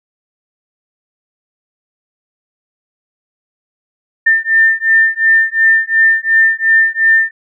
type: beating tone pair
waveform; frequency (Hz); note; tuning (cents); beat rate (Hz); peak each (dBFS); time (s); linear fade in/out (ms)
sine; 1796 / 1798.8; A6 / A6; +35 / +38; 2.8; -11; 4.26-7.31; 10
effects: none